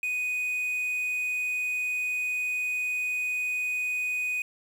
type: tone with quantisation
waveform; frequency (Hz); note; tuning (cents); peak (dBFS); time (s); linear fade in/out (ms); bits
triangle; 2489; D#7; 0; -25; 0.03-4.42; 2; 8
effects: none